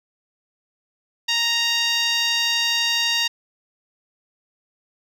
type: tone with band-pass filter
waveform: 10% pulse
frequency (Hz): 932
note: A#5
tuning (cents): -1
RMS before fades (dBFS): -21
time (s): 1.28-3.28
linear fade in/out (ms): 10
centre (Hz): 3600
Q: 0.96
effects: none